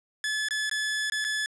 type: tone with dropouts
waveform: sawtooth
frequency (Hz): 1721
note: A6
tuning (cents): -39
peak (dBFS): -23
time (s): 0.24-1.46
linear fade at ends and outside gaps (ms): 1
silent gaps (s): 0.486-0.508 / 0.696-0.713 / 1.099-1.121 / 1.243-1.248
effects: resampled to 22050 Hz + 9-bit